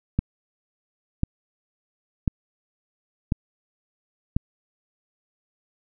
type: click train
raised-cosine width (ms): 5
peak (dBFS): -8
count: 5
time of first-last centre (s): 0.19-4.365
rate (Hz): 0.958
effects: none